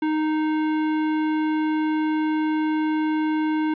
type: tone with hard clipping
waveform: sine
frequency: 310 Hz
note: D#4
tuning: 6 cents flat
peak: -22 dBFS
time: 0.02-3.74 s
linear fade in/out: 5 ms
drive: 14 dB
effects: resampled to 11025 Hz